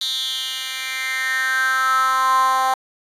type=tone with high-pass filter sweep; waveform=10% pulse; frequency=261.6 Hz; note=C4; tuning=in tune; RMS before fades=-20 dBFS; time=0.01-2.74 s; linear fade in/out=2 ms; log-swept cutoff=3800 to 850 Hz; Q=6.4; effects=resampled to 32000 Hz